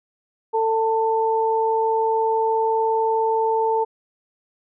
sine tone pair together, 446.9 / 890.2 Hz, A4 / A5, +27 / +20 cents, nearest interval octave, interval 1193 cents, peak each -20 dBFS, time 0.53-3.85 s, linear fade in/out 20 ms, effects none

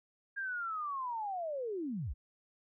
sine linear sweep, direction down, 1625 to 40.3 Hz, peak -35 dBFS, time 0.36-2.14 s, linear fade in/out 20 ms, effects none

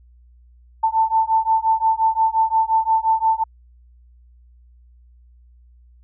sine beating tone pair, 887 / 892.7 Hz, A5 / A5, +14 / +25 cents, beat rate 5.7 Hz, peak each -18 dBFS, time 0.83-3.44 s, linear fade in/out 10 ms, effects added 60 Hz sine -47 dBFS peak until 6.03 s

